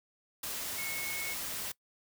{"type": "tone in noise", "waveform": "sine", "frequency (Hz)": 2190, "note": "C#7", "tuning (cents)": -22, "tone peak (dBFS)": -38, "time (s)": [0.78, 1.34], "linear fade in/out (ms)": 5, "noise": "white", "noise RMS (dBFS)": -38, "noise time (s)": [0.43, 1.72], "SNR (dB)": -3, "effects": ["noise-tail reverb RT60 0.1 s tail -22 dB re dry"]}